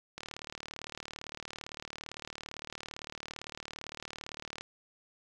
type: click train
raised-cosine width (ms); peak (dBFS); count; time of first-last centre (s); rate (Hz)
0.2; -23; 168; 0.18-4.61; 37.7
effects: none